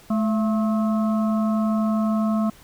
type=harmonic tone with a mistuned harmonic; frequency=215.6 Hz; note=A3; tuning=35 cents flat; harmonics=1 / 3 / 5 / 6; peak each=-19 / -29 / -33 / -35 dBFS; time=0.1-2.5 s; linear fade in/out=5 ms; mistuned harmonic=3; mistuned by=+67 cents; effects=pink hiss -50 dBFS RMS until 2.63 s